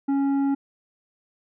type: tone with tanh clipping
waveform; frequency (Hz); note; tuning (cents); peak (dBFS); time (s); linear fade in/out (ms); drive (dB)
sine; 276.8; C#4; -2; -21; 0.08-0.55; 10; 8
effects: none